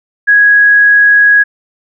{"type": "tone", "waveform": "sine", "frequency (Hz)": 1661.2, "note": "G#6", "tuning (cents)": 0, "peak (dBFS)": -3, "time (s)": [0.27, 1.44], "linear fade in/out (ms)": 20, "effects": []}